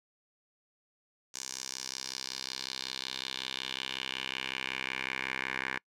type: tone with band-pass filter sweep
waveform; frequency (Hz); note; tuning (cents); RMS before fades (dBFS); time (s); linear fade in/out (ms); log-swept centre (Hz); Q
10% pulse; 65.41; C2; 0; -38; 1.34-5.78; 5; 6400 to 1900; 2.9
effects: noise-tail reverb RT60 0.1 s tail -26 dB re dry